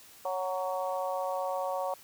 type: harmonic tone with a mistuned harmonic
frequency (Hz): 185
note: F#3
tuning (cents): 0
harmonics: 3 / 4 / 5 / 6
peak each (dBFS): -33 / -35 / -37 / -39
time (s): 0.25-1.94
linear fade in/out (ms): 2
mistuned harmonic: 6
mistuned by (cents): +20
effects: white hiss -54 dBFS RMS until 2.03 s